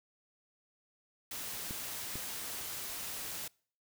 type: noise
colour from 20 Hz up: white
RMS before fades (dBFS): -41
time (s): 1.31-3.48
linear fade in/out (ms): 5
type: clicks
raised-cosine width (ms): 3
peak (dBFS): -29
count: 2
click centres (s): 1.709 / 2.156
effects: noise-tail reverb RT60 0.5 s tail -26 dB re dry